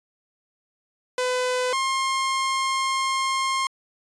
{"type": "tone pair in turn", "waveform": "sawtooth", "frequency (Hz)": [503, 1065.8], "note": ["B4", "C6"], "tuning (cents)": [32, 32], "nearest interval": "octave + minor second", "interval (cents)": 1300, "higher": "second", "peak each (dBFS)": -18, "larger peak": "neither", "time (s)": [[1.18, 1.73], [1.73, 3.67]], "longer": "second", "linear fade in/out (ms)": 2, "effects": ["resampled to 22050 Hz"]}